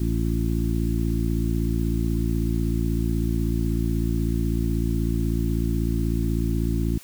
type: harmonic tone with a mistuned harmonic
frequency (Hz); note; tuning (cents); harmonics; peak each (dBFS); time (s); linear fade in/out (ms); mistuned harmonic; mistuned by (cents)
56.2; A1; +37; 1 / 2 / 3 / 4 / 5 / 6; -24 / -27 / -29 / -30 / -31 / -32; 0-6.98; 5; 6; +20
effects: white hiss -47 dBFS RMS until 7.03 s